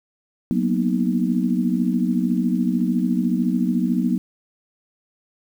sine chord, B major seventh, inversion second, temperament equal, 185 / 233.1 / 246.9 / 311.1 Hz, F#3 / A#3 / B3 / D#4, 0 / 0 / 0 / 0 cents, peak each -22 / -23 / -22 / -27 dBFS, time 0.51-4.18 s, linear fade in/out 0 ms, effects 8-bit

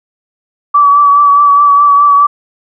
sine tone with vibrato, 1149 Hz, D6, 38 cents flat, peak -3 dBFS, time 0.74-2.27 s, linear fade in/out 10 ms, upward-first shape triangle, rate 4.8 Hz, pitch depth 32 cents each way, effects none

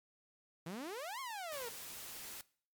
sawtooth exponential two-way sweep, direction up then down, 155.56 to 1108.7 to 449.8 Hz, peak -38 dBFS, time 0.66-1.69 s, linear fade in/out 5 ms, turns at 1.2 s
white noise, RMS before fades -48 dBFS, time 1.52-2.41 s, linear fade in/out 0 ms
effects noise-tail reverb RT60 0.5 s tail -21 dB re dry + MP3 96 kbps

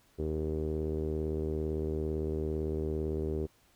sawtooth tone with low-pass filter, 77.78 Hz, D#2, in tune, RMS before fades -33 dBFS, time 0.18-3.47 s, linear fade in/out 20 ms, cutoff 410 Hz, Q 5.7, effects pink hiss -66 dBFS RMS until 3.75 s

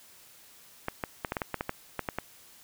clicks, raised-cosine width 0.5 ms, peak -15 dBFS, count 12, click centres 0.884 / 1.038 / 1.248 / 1.321 / 1.368 / 1.418 / 1.543 / 1.609 / 1.694 / 1.993 / 2.088 / 2.186 s, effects white hiss -55 dBFS RMS until 2.63 s

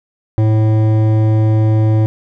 sine tone with hard clipping, 109.1 Hz, A2, 14 cents flat, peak -11 dBFS, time 0.38-2.06 s, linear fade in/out 0 ms, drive 12 dB, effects none

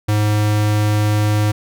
square tone, 105.4 Hz, G#2, 26 cents sharp, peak -14 dBFS, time 0.08-1.52 s, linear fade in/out 10 ms, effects none

